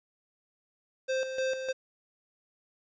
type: tone with tremolo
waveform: square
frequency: 523.3 Hz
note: C5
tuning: in tune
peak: -28 dBFS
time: 1.08-1.73 s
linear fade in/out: 20 ms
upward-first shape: square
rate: 3.3 Hz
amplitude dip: 55%
effects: resampled to 16000 Hz + 10-bit